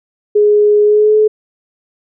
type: tone with pitch glide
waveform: sine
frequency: 417.2 to 428.9 Hz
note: G#4 to A4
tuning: +8 to -44 cents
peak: -6 dBFS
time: 0.35-1.28 s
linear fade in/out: 10 ms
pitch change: +48 cents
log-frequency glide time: 0.84-1.16 s
effects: none